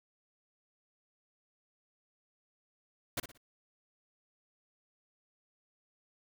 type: noise with echo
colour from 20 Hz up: pink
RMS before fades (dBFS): -34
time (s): 3.17-3.2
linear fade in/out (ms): 5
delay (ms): 59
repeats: 3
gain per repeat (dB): -10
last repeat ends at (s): 3.377
effects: none